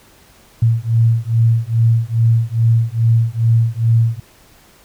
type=beating tone pair; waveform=sine; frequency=113.5 / 115.9 Hz; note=A#2 / A#2; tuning=-46 / -10 cents; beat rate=2.4 Hz; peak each=-14 dBFS; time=0.62-4.2 s; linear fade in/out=5 ms; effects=pink hiss -48 dBFS RMS until 4.84 s